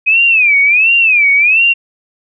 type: tone with vibrato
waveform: sine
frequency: 2489 Hz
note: D#7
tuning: in tune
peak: -6 dBFS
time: 0.06-1.74 s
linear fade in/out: 20 ms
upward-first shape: sine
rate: 1.4 Hz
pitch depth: 190 cents each way
effects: none